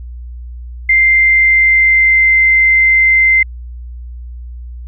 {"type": "tone with pitch glide", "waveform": "sine", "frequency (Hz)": [2093, 2079], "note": ["C7", "C7"], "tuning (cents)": [0, -12], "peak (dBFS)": -6, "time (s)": [0.89, 3.43], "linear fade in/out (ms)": 5, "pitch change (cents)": -12, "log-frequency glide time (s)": [1, 2.38], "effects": ["added 60 Hz sine -25 dBFS peak until 4.87 s"]}